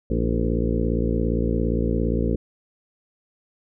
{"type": "harmonic tone with a mistuned harmonic", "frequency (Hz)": 57.4, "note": "A#1", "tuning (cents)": -26, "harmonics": [1, 2, 3, 4, 5, 6, 7, 8, 9], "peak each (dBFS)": [-24, -28, -28, -27, -30, -32, -31, -30, -34], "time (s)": [0.1, 2.36], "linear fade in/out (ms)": 5, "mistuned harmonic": 5, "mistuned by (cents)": 59, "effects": []}